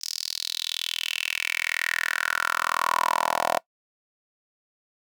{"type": "tone with high-pass filter sweep", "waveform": "10% pulse", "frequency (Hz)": 41, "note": "E1", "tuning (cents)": -9, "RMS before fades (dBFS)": -27, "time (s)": [0.01, 3.59], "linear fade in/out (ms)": 10, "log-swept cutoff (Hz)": [5300, 730], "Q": 4.9, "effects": ["noise-tail reverb RT60 0.1 s tail -22 dB re dry"]}